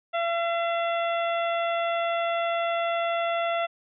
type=harmonic tone with a mistuned harmonic; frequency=678 Hz; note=E5; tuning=49 cents sharp; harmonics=1 / 2 / 3 / 4 / 5; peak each=-25 / -31 / -35 / -37 / -39 dBFS; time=0.13-3.67 s; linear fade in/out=20 ms; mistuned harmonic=5; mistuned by=+22 cents; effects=none